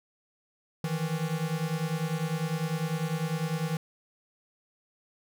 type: beating tone pair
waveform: square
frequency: 155.56 / 165.56 Hz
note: D#3 / E3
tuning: 0 / +8 cents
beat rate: 10 Hz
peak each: -32 / -32 dBFS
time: 0.84-3.77 s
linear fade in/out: 2 ms
effects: none